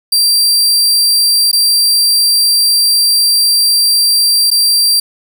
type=tone with dropouts; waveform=sawtooth; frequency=4712 Hz; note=D8; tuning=5 cents sharp; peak=-5 dBFS; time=0.12-5 s; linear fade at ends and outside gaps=5 ms; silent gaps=1.515-1.529 / 4.504-4.513 s; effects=none